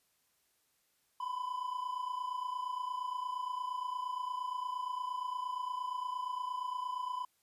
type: tone pair together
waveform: triangle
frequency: 996 / 1024.6 Hz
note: B5 / C6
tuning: +14 / -37 cents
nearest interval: unison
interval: 49 cents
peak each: -35 / -39 dBFS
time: 1.2-7.25 s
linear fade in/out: 5 ms
effects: white hiss -75 dBFS RMS until 7.42 s + resampled to 32000 Hz